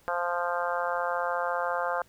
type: harmonic tone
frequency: 174.61 Hz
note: F3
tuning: in tune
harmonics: 3 / 4 / 5 / 6 / 7 / 8 / 9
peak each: -32 / -33 / -34 / -35 / -35 / -36 / -37 dBFS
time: 0.08-2.02 s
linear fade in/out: 0 ms
effects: pink hiss -61 dBFS RMS until 2.08 s